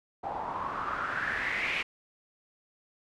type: noise with low-pass filter sweep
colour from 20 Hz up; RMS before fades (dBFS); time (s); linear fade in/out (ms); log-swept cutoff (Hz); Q
white; -33; 0.23-1.83; 10; 780 to 2500; 5.6
effects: none

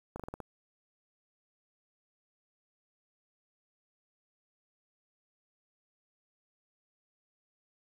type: slowing click train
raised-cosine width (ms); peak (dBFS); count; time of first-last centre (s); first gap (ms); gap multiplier
1; -26; 6; 0.16-0.403; 36; 1.15
effects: 9-bit

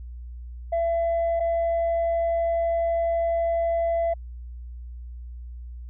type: tone pair in turn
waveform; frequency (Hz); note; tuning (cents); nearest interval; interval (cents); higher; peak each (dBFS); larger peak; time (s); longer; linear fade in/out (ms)
sine; 672 / 672; E5 / E5; +33 / +33; unison; 0; neither; -19 / -19; neither; 0.72-1.4 / 1.4-4.14; second; 10
effects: tanh soft clip ceiling -19 dBFS + added 60 Hz sine -35 dBFS peak until 5.89 s

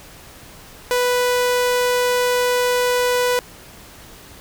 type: tone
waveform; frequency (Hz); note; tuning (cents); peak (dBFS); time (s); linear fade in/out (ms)
sawtooth; 493.9; B4; 0; -12; 0.91-3.39; 0
effects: pink hiss -42 dBFS RMS until 4.4 s

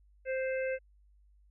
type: harmonic tone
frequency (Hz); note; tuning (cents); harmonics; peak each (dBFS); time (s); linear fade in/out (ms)
523.3; C5; 0; 1 / 3 / 4 / 5; -31 / -41 / -43 / -45; 0.25-0.79; 50
effects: added 50 Hz sine -60 dBFS peak until 1.5 s

